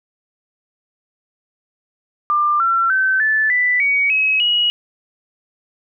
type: tone with pitch steps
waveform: sine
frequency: 1193 / 1354.7 / 1538.2 / 1746.7 / 1983.3 / 2252 / 2557 / 2904 Hz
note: D6 / E6 / G6 / A6 / B6 / C#7 / D#7 / F#7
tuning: +27 / +47 / -33 / -13 / +7 / +27 / +47 / -33 cents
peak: -13 dBFS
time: 2.3-4.7 s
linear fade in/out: 0 ms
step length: 300 ms
effects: none